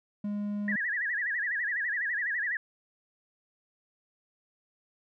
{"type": "tone", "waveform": "triangle", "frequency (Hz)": 206, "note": "G#3", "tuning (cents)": -14, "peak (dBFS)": -28, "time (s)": [0.24, 0.76], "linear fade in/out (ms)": 5}
{"type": "tone with vibrato", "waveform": "sine", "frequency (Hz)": 1794, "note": "A6", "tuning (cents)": 33, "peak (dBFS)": -28, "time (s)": [0.68, 2.57], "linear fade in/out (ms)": 2, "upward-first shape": "sine", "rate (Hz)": 12, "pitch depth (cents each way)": 170}
{"effects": []}